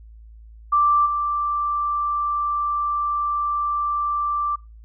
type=tone with level steps; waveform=sine; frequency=1174.7 Hz; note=D6; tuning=in tune; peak=-14 / -20 dBFS; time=0.72-4.56 s; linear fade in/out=10 ms; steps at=1.05 s; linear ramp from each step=20 ms; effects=noise-tail reverb RT60 0.3 s tail -26 dB re dry + added 55 Hz sine -41 dBFS peak until 4.84 s

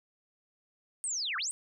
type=linear two-way sweep; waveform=sine; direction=down then up; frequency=8870 to 1100 to 8870 Hz; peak=-31 dBFS; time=1.04-1.51 s; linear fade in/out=0 ms; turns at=1.37 s; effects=none

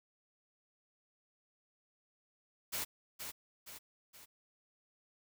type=noise with echo; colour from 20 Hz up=white; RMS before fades=-38 dBFS; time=2.72-2.85 s; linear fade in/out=20 ms; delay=470 ms; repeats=3; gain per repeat=-6 dB; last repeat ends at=4.26 s; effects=none

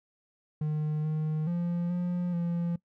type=tone with pitch steps; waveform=triangle; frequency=152.6 / 155 / 173.1 / 177 / 171.4 Hz; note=D#3 / D#3 / F3 / F3 / F3; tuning=-33 / -6 / -15 / +23 / -32 cents; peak=-25 dBFS; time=0.61-2.76 s; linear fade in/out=5 ms; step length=430 ms; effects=noise-tail reverb RT60 0.1 s tail -21 dB re dry

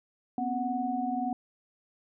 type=tone cluster; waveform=sine; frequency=243.8 / 265 / 738 Hz; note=B3 / C4 / F#5; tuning=-22 / +22 / -5 cents; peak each=-33 / -34 / -31 dBFS; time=0.38-1.33 s; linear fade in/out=2 ms; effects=none

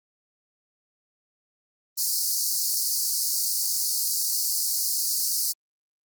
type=high-pass noise; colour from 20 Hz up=pink; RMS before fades=-25 dBFS; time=1.97-5.53 s; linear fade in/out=20 ms; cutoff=4400 Hz; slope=96 dB/octave; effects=Opus 24 kbps

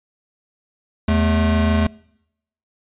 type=tone pair together; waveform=square; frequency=81.1 / 216.5 Hz; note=E2 / A3; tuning=-28 / -28 cents; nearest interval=octave + perfect fourth; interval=1700 cents; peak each=-18 / -18 dBFS; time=1.08-1.87 s; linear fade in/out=5 ms; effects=noise-tail reverb RT60 0.8 s tail -25 dB re dry + resampled to 8000 Hz

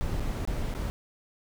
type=noise with dropouts; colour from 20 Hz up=brown; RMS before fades=-30 dBFS; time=0.01-0.9 s; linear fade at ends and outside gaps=0 ms; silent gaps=0.196-0.204 / 0.451-0.475 / 0.74-0.749 s; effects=none

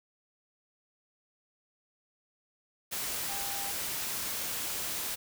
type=tone in noise; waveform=sine; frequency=796 Hz; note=G5; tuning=26 cents sharp; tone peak=-42 dBFS; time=3.28-3.72 s; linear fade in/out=20 ms; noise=white; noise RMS=-35 dBFS; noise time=2.91-5.16 s; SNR=-10 dB; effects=none

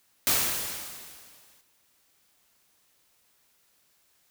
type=noise with exponential decay; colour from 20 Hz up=white; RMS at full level=-22 dBFS; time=0.27-1.61 s; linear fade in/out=0 ms; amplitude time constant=290 ms; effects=white hiss -67 dBFS RMS until 4.3 s

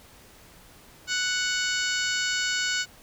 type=harmonic tone with a mistuned harmonic; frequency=740 Hz; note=F#5; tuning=in tune; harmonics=2 / 3 / 4 / 5 / 6 / 7 / 8 / 9 / 10; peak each=-28 / -34 / -32 / -37 / -33 / -37 / -37 / -37 / -37 dBFS; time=1.07-2.86 s; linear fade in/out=50 ms; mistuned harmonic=9; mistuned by=+43 cents; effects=pink hiss -52 dBFS RMS until 3.02 s

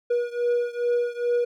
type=beating tone pair; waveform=triangle; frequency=480.5 / 482.9 Hz; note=B4 / B4; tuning=-48 / -39 cents; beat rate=2.4 Hz; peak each=-22 / -24 dBFS; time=0.1-1.45 s; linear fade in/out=10 ms; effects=none

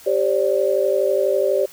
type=chord; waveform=sine; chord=G suspended fourth; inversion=none; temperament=equal with one note detuned; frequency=392 / 535.2 / 587.3 Hz; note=G4 / C5 / D5; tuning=0 / +39 / 0 cents; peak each=-20 dBFS; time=0.06-1.66 s; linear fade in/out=10 ms; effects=white hiss -44 dBFS RMS until 1.72 s

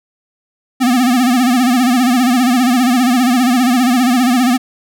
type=tone with vibrato; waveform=square; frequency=249.3 Hz; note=B3; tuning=16 cents sharp; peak=-10 dBFS; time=0.8-4.58 s; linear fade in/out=20 ms; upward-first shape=sine; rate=15 Hz; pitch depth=100 cents each way; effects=none

